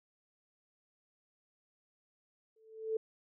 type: tone with exponential growth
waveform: sine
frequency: 441.4 Hz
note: A4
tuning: 5 cents sharp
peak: -28 dBFS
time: 2.56-2.97 s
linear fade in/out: 5 ms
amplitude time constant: 89 ms
effects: none